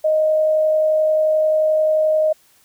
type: tone with amplitude modulation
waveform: sine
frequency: 622.3 Hz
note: D#5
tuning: in tune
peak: -12 dBFS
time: 0.04-2.33 s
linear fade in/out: 10 ms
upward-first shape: sine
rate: 51.4 Hz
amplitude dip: 25%
effects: white hiss -55 dBFS RMS until 2.64 s